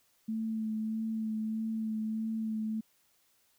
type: tone with vibrato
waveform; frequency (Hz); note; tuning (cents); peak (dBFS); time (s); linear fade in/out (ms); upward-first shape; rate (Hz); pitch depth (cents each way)
sine; 220; A3; 0; -31; 0.28-2.81; 10; sine; 1.6; 19
effects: white hiss -70 dBFS RMS until 3.58 s